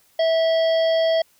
harmonic tone with a mistuned harmonic, 653 Hz, E5, 17 cents flat, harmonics 1 / 3 / 5 / 7 / 8, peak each -16 / -32 / -30 / -36 / -39 dBFS, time 0.19-1.22 s, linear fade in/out 5 ms, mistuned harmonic 8, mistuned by +19 cents, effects white hiss -59 dBFS RMS until 1.39 s

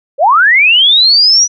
sine linear sweep, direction up, 502 to 5920 Hz, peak -4 dBFS, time 0.18-1.48 s, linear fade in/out 50 ms, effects none

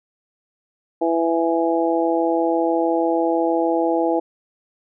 harmonic tone, 166.2 Hz, E3, 15 cents sharp, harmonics 2 / 3 / 4 / 5, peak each -20 / -22 / -23 / -24 dBFS, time 1.01-4.2 s, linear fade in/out 10 ms, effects none

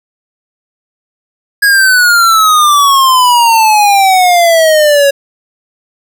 square exponential sweep, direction down, 1661.2 to 553 Hz, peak -5 dBFS, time 1.62-5.11 s, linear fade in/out 10 ms, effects none

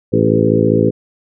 harmonic tone with a mistuned harmonic, 55 Hz, A1, in tune, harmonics 2 / 3 / 4 / 5 / 6 / 7 / 8 / 9, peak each -18 / -18 / -18 / -18 / -18 / -18 / -18 / -18 dBFS, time 0.12-0.91 s, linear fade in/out 20 ms, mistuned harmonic 8, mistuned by -40 cents, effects none

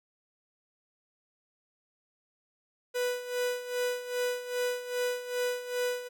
45% pulse tone with tremolo, 493.9 Hz, B4, in tune, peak -27 dBFS, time 2.94-6.09 s, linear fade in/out 20 ms, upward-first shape sine, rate 2.5 Hz, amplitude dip 75%, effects none

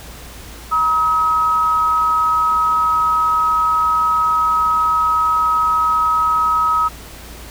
sine tone pair together, 955 / 1274.8 Hz, A#5 / D#6, +42 / +42 cents, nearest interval perfect fourth, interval 500 cents, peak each -22 / -13 dBFS, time 0.71-6.89 s, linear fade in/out 20 ms, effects added 57 Hz sine -37 dBFS peak until 7.5 s + pink hiss -37 dBFS RMS until 7.5 s

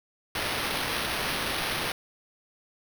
blue noise with sample-and-hold, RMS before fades -30 dBFS, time 0.35-1.92 s, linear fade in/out 2 ms, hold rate 7350 Hz, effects none

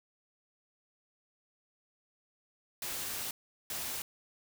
white noise bursts at uneven times, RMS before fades -38 dBFS, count 2, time 2.82-3.31 / 3.7-4.02 s, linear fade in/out 2 ms, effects none

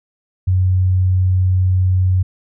sine tone, 92.5 Hz, F#2, in tune, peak -11 dBFS, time 0.47-2.23 s, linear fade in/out 10 ms, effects none

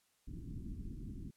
pink low-pass noise, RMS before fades -45 dBFS, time 0.27-1.31 s, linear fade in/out 10 ms, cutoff 320 Hz, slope 48 dB/octave, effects white hiss -75 dBFS RMS until 1.36 s + low-pass 12000 Hz 12 dB/octave

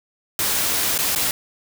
white noise with dropouts, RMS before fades -21 dBFS, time 0.39-1.31 s, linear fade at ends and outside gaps 1 ms, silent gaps 0.978-0.988 / 1.15-1.159 s, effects none

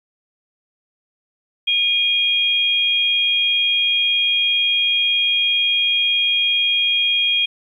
sine tone pair together, 2443 / 3261 Hz, D#7 / G#7, -32 / -32 cents, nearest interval perfect fourth, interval 500 cents, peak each -20 / -16 dBFS, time 1.67-7.46 s, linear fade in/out 10 ms, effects 9-bit

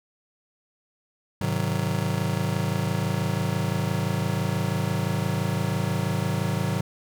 square chord, Ab dominant seventh, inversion none, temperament just, 103.83 / 129.78 / 155.74 / 186.89 Hz, Ab2 / C3 / Eb3 / Gb3, 0 / -14 / +2 / +18 cents, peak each -30 dBFS, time 1.41-6.81 s, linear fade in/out 5 ms, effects none

